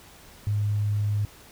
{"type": "tone", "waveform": "sine", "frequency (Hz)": 103.83, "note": "G#2", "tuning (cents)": 0, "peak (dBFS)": -22, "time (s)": [0.47, 1.25], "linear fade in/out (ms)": 0, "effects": ["pink hiss -50 dBFS RMS until 1.51 s"]}